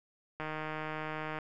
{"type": "click train", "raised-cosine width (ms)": 0.5, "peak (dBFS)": -23, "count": 154, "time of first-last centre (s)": [0.4, 1.387], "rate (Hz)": 155, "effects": []}